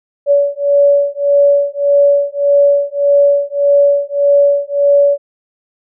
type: beating tone pair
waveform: sine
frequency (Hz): 568 / 569.7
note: C#5 / C#5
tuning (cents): +42 / +47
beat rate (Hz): 1.7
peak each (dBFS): -11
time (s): 0.26-5.18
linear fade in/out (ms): 50
effects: none